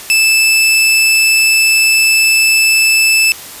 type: tone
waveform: sawtooth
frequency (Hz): 2631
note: E7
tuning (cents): -4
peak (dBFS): -4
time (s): 0.1-3.32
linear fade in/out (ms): 0
effects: white hiss -30 dBFS RMS until 3.6 s + resampled to 32000 Hz